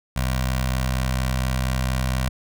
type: tone with notch filter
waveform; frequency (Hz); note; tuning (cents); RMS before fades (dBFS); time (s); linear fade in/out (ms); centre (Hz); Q
15% pulse; 64.3; C2; -30; -23; 0.16-2.29; 5; 330; 0.59
effects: none